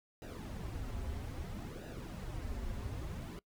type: noise with flanger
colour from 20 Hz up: brown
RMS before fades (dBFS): -42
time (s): 0.22-3.39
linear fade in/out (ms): 0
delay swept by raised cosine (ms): 0.9 to 6.6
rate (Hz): 0.61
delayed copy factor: -0.7
effects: noise-tail reverb RT60 0.1 s tail -22 dB re dry